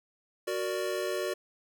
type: chord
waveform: square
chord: Gb augmented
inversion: none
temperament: equal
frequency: 370 / 466.2 / 587.3 Hz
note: Gb4 / Bb4 / D5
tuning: 0 / 0 / 0 cents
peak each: -34 / -37 / -35 dBFS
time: 0.47-1.34 s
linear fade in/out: 10 ms
effects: none